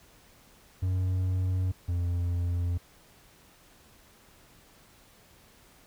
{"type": "tone pair in turn", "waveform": "triangle", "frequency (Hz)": [92.5, 87.35], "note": ["F#2", "F2"], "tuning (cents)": [0, 1], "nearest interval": "minor second", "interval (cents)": 99, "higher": "first", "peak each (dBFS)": [-23, -24], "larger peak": "first", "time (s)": [[0.82, 1.72], [1.88, 2.78]], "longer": "neither", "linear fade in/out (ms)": 10, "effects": ["pink hiss -58 dBFS RMS until 5.86 s"]}